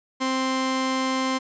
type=tone pair together; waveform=sawtooth; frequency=262 / 524 Hz; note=C4 / C5; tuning=+2 / +2 cents; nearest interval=octave; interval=1200 cents; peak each=-20 dBFS; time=0.2-1.39 s; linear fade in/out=20 ms; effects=resampled to 16000 Hz